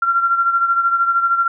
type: beating tone pair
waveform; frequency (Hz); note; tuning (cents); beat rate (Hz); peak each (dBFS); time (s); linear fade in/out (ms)
sine; 1370 / 1383; F6 / F6; -34 / -17; 13; -14 / -21; 0.02-1.48; 5
effects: none